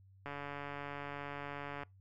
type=click train; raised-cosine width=0.5 ms; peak=-28 dBFS; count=226; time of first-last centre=0.26-1.833 s; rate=143 Hz; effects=noise-tail reverb RT60 0.2 s tail -25 dB re dry + added 96 Hz sine -59 dBFS peak until 2 s